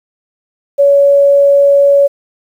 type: tone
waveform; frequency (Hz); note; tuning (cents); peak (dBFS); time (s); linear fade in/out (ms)
sine; 563; C#5; +27; -4; 0.78-2.08; 20
effects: 7-bit